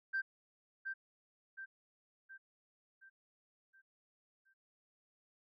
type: tone with echo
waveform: sine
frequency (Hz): 1568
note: G6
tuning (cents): 0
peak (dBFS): -32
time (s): 0.13-0.22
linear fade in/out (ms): 20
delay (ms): 720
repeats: 6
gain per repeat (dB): -6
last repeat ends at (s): 4.54
effects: tanh soft clip ceiling -29 dBFS